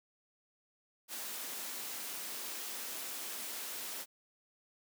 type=high-pass noise; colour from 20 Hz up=white; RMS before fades=-42 dBFS; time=1.08-4.06 s; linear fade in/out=50 ms; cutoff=200 Hz; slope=48 dB/octave; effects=none